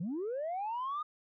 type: linear sweep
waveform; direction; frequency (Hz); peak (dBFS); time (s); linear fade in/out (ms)
sine; up; 149.7 to 1244.5; -32; 0-1.03; 10
effects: tanh soft clip ceiling -31 dBFS